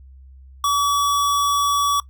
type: tone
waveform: square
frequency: 1140 Hz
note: C#6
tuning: 48 cents sharp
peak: -17 dBFS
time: 0.64-2 s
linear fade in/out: 2 ms
effects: noise-tail reverb RT60 0.1 s tail -20 dB re dry + added 66 Hz sine -41 dBFS peak until 2.09 s